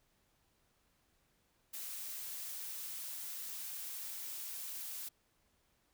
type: noise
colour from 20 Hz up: blue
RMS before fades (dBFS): -44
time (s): 1.73-5.09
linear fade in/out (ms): 10
effects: pink hiss -75 dBFS RMS until 5.93 s